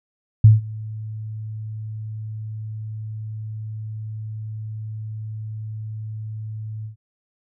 sine tone with ADSR envelope, 108.7 Hz, A2, 21 cents flat, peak -4 dBFS, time 0.44-6.96 s, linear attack 5 ms, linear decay 160 ms, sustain -24 dB, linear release 110 ms, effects none

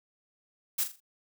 blue noise with echo, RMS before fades -28 dBFS, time 0.78-0.84 s, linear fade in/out 10 ms, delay 41 ms, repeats 4, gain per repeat -9 dB, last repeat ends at 1.004 s, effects none

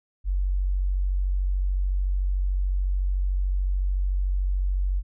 sine tone, 46.84 Hz, F#1, 22 cents sharp, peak -21 dBFS, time 0.24-5.03 s, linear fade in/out 50 ms, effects none

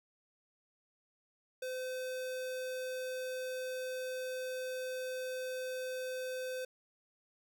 square tone, 512 Hz, C5, 38 cents flat, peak -38 dBFS, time 1.62-6.65 s, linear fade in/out 5 ms, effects none

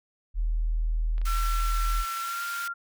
sine tone, 40.09 Hz, E1, 47 cents flat, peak -23 dBFS, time 0.34-2.05 s, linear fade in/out 50 ms
clicks, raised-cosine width 0.3 ms, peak -31 dBFS, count 2, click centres 1.181 / 1.216 s
pink high-pass noise, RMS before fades -39 dBFS, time 1.25-2.68 s, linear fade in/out 5 ms, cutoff 1300 Hz, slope 24 dB/octave
sine tone with pitch glide, 1350 to 1388.8 Hz, E6 to F6, +41 to -10 cents, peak -30 dBFS, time 1.26-2.74 s, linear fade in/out 20 ms, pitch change +49 cents, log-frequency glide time 2.19-2.43 s
effects none

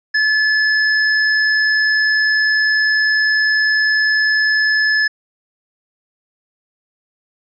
square tone, 1725 Hz, A6, 35 cents flat, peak -13 dBFS, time 0.14-5.08 s, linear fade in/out 10 ms, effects resampled to 16000 Hz

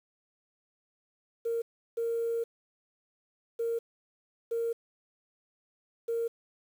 sine tone bursts at uneven times, 462.7 Hz, A#4, 13 cents flat, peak -27 dBFS, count 5, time 1.45-1.62 / 1.97-2.44 / 3.59-3.79 / 4.51-4.73 / 6.08-6.28 s, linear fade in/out 10 ms, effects tanh soft clip ceiling -24 dBFS + 9-bit

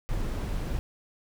brown noise, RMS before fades -30 dBFS, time 0.09-0.79 s, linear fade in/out 0 ms, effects none

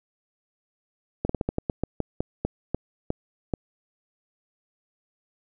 slowing click train, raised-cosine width 2 ms, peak -11 dBFS, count 14, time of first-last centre 1.25-3.538 s, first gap 44 ms, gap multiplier 1.21, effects none

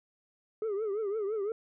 sine tone with vibrato, 418 Hz, G#4, 11 cents sharp, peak -27 dBFS, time 0.62-1.52 s, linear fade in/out 2 ms, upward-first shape triangle, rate 5.9 Hz, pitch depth 150 cents each way, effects tanh soft clip ceiling -29 dBFS

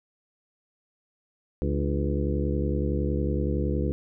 harmonic tone with a mistuned harmonic, 70.8 Hz, C#2, 37 cents sharp, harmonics 1 / 2 / 3 / 4 / 5 / 6 / 7, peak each -27 / -30 / -32 / -33 / -34 / -35 / -35 dBFS, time 1.62-3.92 s, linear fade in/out 0 ms, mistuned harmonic 4, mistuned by +100 cents, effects none

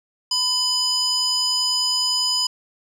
square tone with band-pass filter, 999 Hz, B5, 20 cents sharp, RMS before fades -21 dBFS, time 0.31-2.47 s, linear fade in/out 5 ms, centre 5400 Hz, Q 4.5, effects none

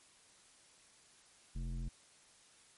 square tone with low-pass filter, 43.04 Hz, F1, 25 cents flat, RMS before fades -40 dBFS, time 1.55-1.89 s, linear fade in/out 10 ms, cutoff 190 Hz, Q 1.8, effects white hiss -64 dBFS RMS until 2.77 s + MP3 48 kbps

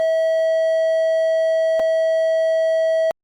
triangle tone with dropouts, 647 Hz, E5, 32 cents flat, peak -13 dBFS, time 0-3.11 s, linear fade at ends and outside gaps 0 ms, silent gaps 1.795-1.799 s, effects Opus 32 kbps

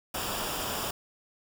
pink noise with comb filter, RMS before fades -33 dBFS, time 0.14-0.91 s, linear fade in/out 5 ms, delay 0.48 ms, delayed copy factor -0.6, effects none

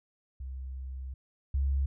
sine tone pair in turn, 65.41 / 68.31 Hz, C2 / C#2, 0 / -25 cents, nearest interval minor second, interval 75 cents, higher second, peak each -36 / -25 dBFS, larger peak second, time 0.4-1.14 / 1.54-1.86 s, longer first, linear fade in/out 5 ms, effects none

